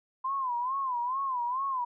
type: tone with vibrato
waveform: sine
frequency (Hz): 1024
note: C6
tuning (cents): -38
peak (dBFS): -28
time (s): 0.24-1.85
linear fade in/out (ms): 10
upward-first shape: sine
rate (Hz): 2.3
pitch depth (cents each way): 130
effects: none